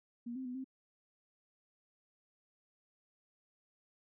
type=tone with pitch steps; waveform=sine; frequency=237.9 / 261.1 / 249 / 263 Hz; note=A#3 / C4 / B3 / C4; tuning=+35 / -3 / +14 / +9 cents; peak=-39 dBFS; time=0.26-0.644 s; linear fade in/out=10 ms; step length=96 ms; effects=none